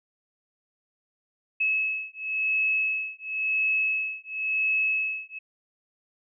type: beating tone pair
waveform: sine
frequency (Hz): 2584 / 2584.95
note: E7 / E7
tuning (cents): -35 / -35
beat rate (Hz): 0.95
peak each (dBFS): -27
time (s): 1.6-5.39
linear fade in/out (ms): 10
effects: none